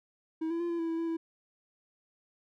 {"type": "tone with pitch steps", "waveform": "triangle", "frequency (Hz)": [320.7, 335, 344.3, 339.1, 330.3, 328.1, 332.2, 328.7], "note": ["E4", "E4", "F4", "E4", "E4", "E4", "E4", "E4"], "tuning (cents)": [-48, 28, -25, 49, 4, -8, 13, -5], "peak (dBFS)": -28, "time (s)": [0.41, 1.17], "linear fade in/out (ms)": 10, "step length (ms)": 95, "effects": []}